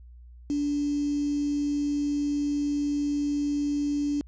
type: tone with quantisation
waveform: sine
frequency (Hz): 289.6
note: D4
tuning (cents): -24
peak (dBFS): -24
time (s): 0.5-4.21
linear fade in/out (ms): 0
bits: 7
effects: added 60 Hz sine -45 dBFS peak until 4.27 s + resampled to 16000 Hz